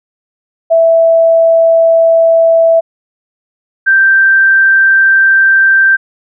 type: tone pair in turn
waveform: sine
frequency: 659.3 / 1568.1 Hz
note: E5 / G6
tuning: 0 / 0 cents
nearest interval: octave + minor third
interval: 1500 cents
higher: second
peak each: -4 dBFS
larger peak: neither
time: 0.7-2.81 / 3.86-5.97 s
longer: neither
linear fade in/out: 20 ms
effects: none